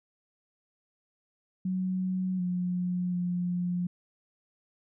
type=tone with pitch steps; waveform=sine; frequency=185.6 / 179.4 / 177.4 Hz; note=F#3 / F3 / F3; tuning=+6 / +47 / +27 cents; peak=-27 dBFS; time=1.65-3.87 s; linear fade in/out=5 ms; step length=740 ms; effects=none